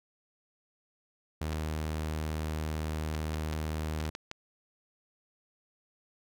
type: tone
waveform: sawtooth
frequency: 77.78 Hz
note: D#2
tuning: in tune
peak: -28 dBFS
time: 1.41-4.1 s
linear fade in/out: 5 ms
type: clicks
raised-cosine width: 0.2 ms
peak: -21 dBFS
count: 8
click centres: 1.529 / 3.149 / 3.342 / 3.53 / 4.004 / 4.054 / 4.151 / 4.314 s
effects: none